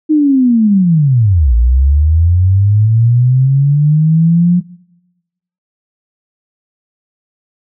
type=linear two-way sweep; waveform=sine; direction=down then up; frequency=314.2 to 56 to 179.4 Hz; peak=-6 dBFS; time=0.09-4.61 s; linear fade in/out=20 ms; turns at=1.54 s; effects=noise-tail reverb RT60 1.0 s tail -22 dB re dry